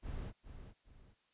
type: noise with echo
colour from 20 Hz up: brown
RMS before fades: -42 dBFS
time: 0.02-0.33 s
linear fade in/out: 50 ms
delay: 410 ms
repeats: 2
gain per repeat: -9 dB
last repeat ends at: 1.15 s
effects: white hiss -75 dBFS RMS until 1.33 s + resampled to 8000 Hz